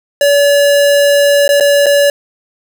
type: tone with dropouts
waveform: square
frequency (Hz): 571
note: D5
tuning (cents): -49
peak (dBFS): -7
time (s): 0.21-2.1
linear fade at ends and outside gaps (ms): 2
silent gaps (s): 1.479-1.49 / 1.6-1.607 / 1.86-1.865
effects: none